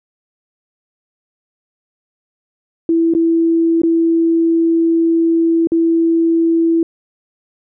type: tone with dropouts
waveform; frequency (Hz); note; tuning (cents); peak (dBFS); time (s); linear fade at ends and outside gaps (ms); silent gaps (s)
sine; 330.9; E4; +7; -10; 2.89-6.83; 2; 3.138-3.149 / 3.818-3.834 / 5.672-5.719
effects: none